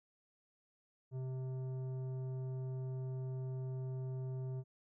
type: tone with tanh clipping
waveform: sine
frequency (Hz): 130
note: C3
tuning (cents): -11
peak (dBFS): -40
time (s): 1.11-4.64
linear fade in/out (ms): 50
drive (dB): 11
effects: none